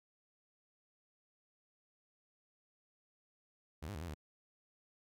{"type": "tone with pitch steps", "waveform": "sawtooth", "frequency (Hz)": [76.8, 103, 75.8, 87.1, 75.9], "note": ["D#2", "G#2", "D#2", "F2", "D#2"], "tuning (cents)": [-22, -14, -45, -4, -42], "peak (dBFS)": -38, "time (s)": [3.82, 4.145], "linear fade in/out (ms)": 10, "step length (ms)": 65, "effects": []}